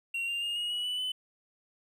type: tone with pitch steps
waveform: triangle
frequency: 2747 / 2790 / 2834 / 2879 / 2924 / 2970 / 3016 Hz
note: F7 / F7 / F7 / F#7 / F#7 / F#7 / F#7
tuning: -29 / -2 / +25 / -48 / -21 / +6 / +32 cents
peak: -29 dBFS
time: 0.14-1.12 s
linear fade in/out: 5 ms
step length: 140 ms
effects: none